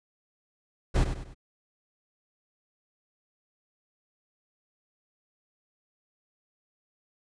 brown noise with echo, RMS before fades -22 dBFS, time 0.94-1.05 s, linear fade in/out 20 ms, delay 99 ms, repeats 3, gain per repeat -8 dB, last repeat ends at 1.347 s, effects resampled to 22050 Hz

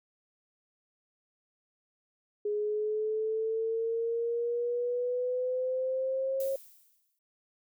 sine exponential sweep, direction up, 415.3 to 543 Hz, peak -28 dBFS, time 2.45-6.56 s, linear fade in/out 5 ms
violet noise with exponential decay, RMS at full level -41 dBFS, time 6.4-7.19 s, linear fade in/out 2 ms, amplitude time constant 170 ms
effects none

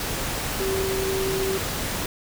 sine tone in noise, 384.7 Hz, G4, 33 cents flat, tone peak -24 dBFS, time 0.6-1.58 s, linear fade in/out 2 ms, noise pink, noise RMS -28 dBFS, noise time 0-2.06 s, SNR +1 dB, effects none

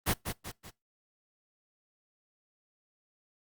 pink noise with echo, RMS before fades -27 dBFS, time 0.06-0.14 s, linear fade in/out 20 ms, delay 190 ms, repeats 3, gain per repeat -7 dB, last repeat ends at 0.71 s, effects noise-tail reverb RT60 0.2 s tail -23 dB re dry + Opus 32 kbps

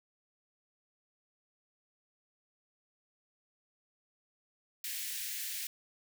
white high-pass noise, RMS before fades -39 dBFS, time 4.84-5.67 s, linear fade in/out 2 ms, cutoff 1700 Hz, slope 48 dB/octave, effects none

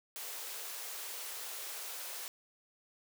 white high-pass noise, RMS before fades -43 dBFS, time 0.16-2.28 s, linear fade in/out 0 ms, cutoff 370 Hz, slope 48 dB/octave, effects none

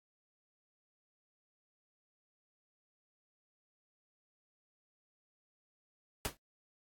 pink noise with exponential decay, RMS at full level -31 dBFS, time 6.25-6.37 s, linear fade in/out 0 ms, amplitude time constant 24 ms, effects AAC 64 kbps

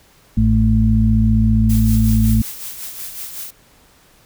harmonic tone, 55 Hz, A1, in tune, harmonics 1 / 2 / 4, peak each -15 / -15 / -15 dBFS, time 0.37-2.42 s, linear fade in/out 5 ms
blue noise with tremolo, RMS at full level -28 dBFS, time 1.69-3.51 s, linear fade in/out 10 ms, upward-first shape sine, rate 5.4 Hz, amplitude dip 50%
effects pink hiss -51 dBFS RMS until 4.25 s

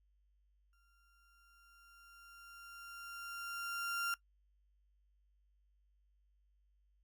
35% pulse tone with exponential growth, 1388 Hz, F6, 11 cents flat, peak -32 dBFS, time 0.73-4.14 s, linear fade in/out 1 ms, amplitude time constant 740 ms, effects noise-tail reverb RT60 0.1 s tail -19 dB re dry + added 50 Hz sine -70 dBFS peak until 7.03 s

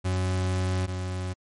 40% pulse tone pair in turn, 92.5 / 91.98 Hz, F#2 / F#2, 0 / -10 cents, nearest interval unison, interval 10 cents, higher first, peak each -23 / -28 dBFS, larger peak first, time 0.04-0.87 / 0.87-1.34 s, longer first, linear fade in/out 20 ms, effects MP3 48 kbps

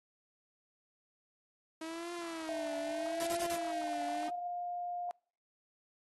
sawtooth tone with vibrato, 318.5 Hz, D#4, 41 cents sharp, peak -36 dBFS, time 1.81-4.29 s, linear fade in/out 5 ms, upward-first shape triangle, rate 0.78 Hz, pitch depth 160 cents each way
sine tone with pitch glide, 659.3 to 706.6 Hz, E5 to F5, 0 to +20 cents, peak -36 dBFS, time 2.49-5.11 s, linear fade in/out 0 ms, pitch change +120 cents, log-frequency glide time 2.75-4.14 s
white noise bursts, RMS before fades -40 dBFS, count 4, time 3.2-3.565 s, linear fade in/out 0 ms, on 68 ms, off 31 ms
effects noise-tail reverb RT60 0.5 s tail -26 dB re dry + AAC 32 kbps

